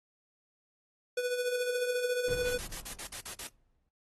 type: tone with tremolo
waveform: square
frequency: 493.9 Hz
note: B4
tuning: in tune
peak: -28 dBFS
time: 1.17-2.58 s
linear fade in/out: 5 ms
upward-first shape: triangle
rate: 14 Hz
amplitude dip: 60%
type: noise with exponential decay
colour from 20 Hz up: brown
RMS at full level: -37 dBFS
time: 2.28-3.89 s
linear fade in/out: 1 ms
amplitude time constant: 350 ms
type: noise bursts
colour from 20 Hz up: white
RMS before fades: -41 dBFS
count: 8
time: 2.45-3.474 s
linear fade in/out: 5 ms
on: 86 ms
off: 48 ms
effects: noise-tail reverb RT60 0.2 s tail -21 dB re dry + AAC 32 kbps